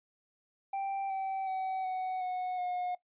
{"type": "tone with pitch steps", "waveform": "triangle", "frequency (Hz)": [784, 771, 758.2, 745.6, 733.2, 721], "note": ["G5", "G5", "F#5", "F#5", "F#5", "F#5"], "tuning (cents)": [0, -29, 42, 13, -16, -45], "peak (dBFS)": -30, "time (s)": [0.73, 2.95], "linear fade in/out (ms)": 5, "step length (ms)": 370, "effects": ["noise-tail reverb RT60 0.1 s tail -18 dB re dry", "resampled to 8000 Hz"]}